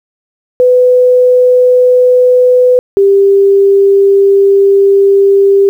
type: tone pair in turn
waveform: sine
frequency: 500 / 395.5 Hz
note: B4 / G4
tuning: +21 / +15 cents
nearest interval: major third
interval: 406 cents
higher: first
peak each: -3 dBFS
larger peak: neither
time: 0.6-2.79 / 2.97-5.69 s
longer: second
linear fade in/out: 0 ms
effects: 7-bit